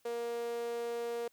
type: tone with high-pass filter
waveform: sawtooth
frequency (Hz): 235.5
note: A#3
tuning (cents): +18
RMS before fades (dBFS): -37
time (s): 0.05-1.28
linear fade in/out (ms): 5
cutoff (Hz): 500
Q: 6.2
effects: white hiss -71 dBFS RMS until 1.32 s